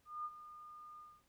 sine tone with ADSR envelope, 1216 Hz, D#6, 40 cents flat, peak -38 dBFS, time 0.05-1.23 s, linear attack 200 ms, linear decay 45 ms, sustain -13 dB, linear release 240 ms, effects pink hiss -75 dBFS RMS until 1.28 s

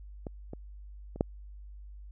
clicks, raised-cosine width 2 ms, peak -24 / -26 / -29 / -11 dBFS, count 4, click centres 0.268 / 0.534 / 1.16 / 1.209 s, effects added 50 Hz sine -44 dBFS peak until 2.11 s

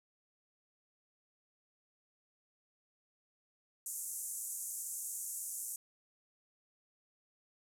pink band-pass noise, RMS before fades -42 dBFS, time 3.86-5.76 s, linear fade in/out 2 ms, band 6800 to 13000 Hz, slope 48 dB/octave, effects none

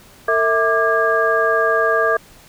sine tone cluster, 453 / 652 / 1183 / 1633 Hz, A#4 / E5 / D6 / G#6, -50 / -19 / +12 / -30 cents, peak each -19 dBFS, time 0.28-2.17 s, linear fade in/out 5 ms, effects pink hiss -46 dBFS RMS until 2.48 s

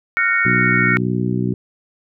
sine chord, Gb major seventh, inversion third, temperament just, 1387.5 / 1480 / 1850 / 2220 Hz, F6 / Gb6 / Bb6 / Db7, -12 / 0 / -14 / +2 cents, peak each -20 / -22 / -19 / -18 dBFS, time 0.17-0.97 s, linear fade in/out 0 ms
harmonic tone, 61.5 Hz, B1, 7 cents flat, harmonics 2 / 3 / 4 / 5 / 6, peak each -21 / -21 / -24 / -26 / -26 dBFS, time 0.45-1.54 s, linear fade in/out 5 ms
effects none

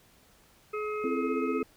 harmonic tone, 423.9 Hz, G#4, 35 cents sharp, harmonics 1 / 3 / 5 / 6, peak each -32 / -36 / -46 / -43 dBFS, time 0.73-1.63 s, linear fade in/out 10 ms
sine chord, A minor, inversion first, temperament equal with one note detuned, 261.6 / 334.4 / 440 Hz, C4 / E4 / A4, 0 / +25 / 0 cents, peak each -31 / -34 / -36 dBFS, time 1.04-1.63 s, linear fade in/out 2 ms
effects pink hiss -61 dBFS RMS until 1.76 s

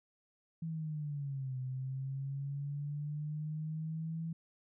sine linear two-way sweep, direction down then up, 164.81 to 128.1 to 164.81 Hz, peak -36 dBFS, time 0.62-4.33 s, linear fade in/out 5 ms, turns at 1.58 s, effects none

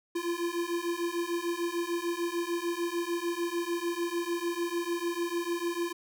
square beating tone pair, 340 / 346.7 Hz, F4 / F4, -46 / -13 cents, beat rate 6.7 Hz, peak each -34 / -33 dBFS, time 0.15-5.93 s, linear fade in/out 10 ms, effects none

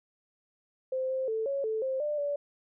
sine tone with pitch steps, 520 / 524 / 442.8 / 554 / 439 / 527 / 595 / 576 Hz, C5 / C5 / A4 / C#5 / A4 / C5 / D5 / D5, -11 / +2 / +11 / -1 / -4 / +12 / +22 / -34 cents, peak -28 dBFS, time 0.92-2.36 s, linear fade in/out 5 ms, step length 180 ms, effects none

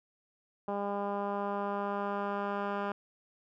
10% pulse tone with low-pass filter sweep, 201.7 Hz, G3, 50 cents sharp, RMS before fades -34 dBFS, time 0.68-2.92 s, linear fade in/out 2 ms, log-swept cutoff 870 to 1700 Hz, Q 1.4, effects none

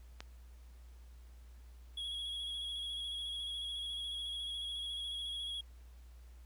click, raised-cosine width 0.2 ms, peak -27 dBFS, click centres 0.205 s
triangle tone with vibrato, 3322 Hz, G#7, in tune, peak -37 dBFS, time 1.97-5.61 s, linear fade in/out 5 ms, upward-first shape square, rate 14 Hz, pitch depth 21 cents each way
effects added 60 Hz sine -52 dBFS peak until 6.45 s + pink hiss -69 dBFS RMS until 6.45 s

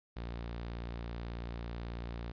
sawtooth tone, 58.27 Hz, A#1, in tune, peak -35 dBFS, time 0.16-2.32 s, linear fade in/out 10 ms, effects resampled to 11025 Hz + 12-bit

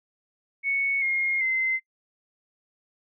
sine tone with pitch steps, 2215 / 2140 / 2067 Hz, C#7 / C7 / C7, -2 / +38 / -22 cents, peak -22 dBFS, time 0.63-1.8 s, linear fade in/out 50 ms, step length 390 ms, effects noise-tail reverb RT60 0.1 s tail -26 dB re dry

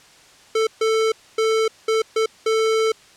square tone bursts at uneven times, 442.7 Hz, A4, 11 cents sharp, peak -17 dBFS, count 6, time 0.55-0.67 / 0.81-1.12 / 1.38-1.68 / 1.88-2.02 / 2.16-2.26 / 2.46-2.92 s, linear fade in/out 5 ms, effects white hiss -49 dBFS RMS until 3.16 s + low-pass 7000 Hz 12 dB/octave

